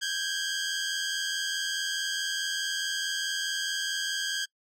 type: tone pair together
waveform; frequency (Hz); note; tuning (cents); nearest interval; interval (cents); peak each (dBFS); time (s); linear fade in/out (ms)
15% pulse; 1564 / 1648.7; G6 / G#6; -4 / -13; minor second; 91; -25; 0.01-4.46; 20
effects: noise-tail reverb RT60 0.1 s tail -25 dB re dry + low-pass 11000 Hz 12 dB/octave